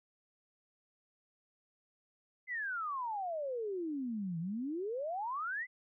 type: exponential two-way sweep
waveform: sine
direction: down then up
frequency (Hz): 2079 to 160 to 2079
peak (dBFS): -35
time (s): 2.47-5.67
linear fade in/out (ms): 50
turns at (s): 4.39
effects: none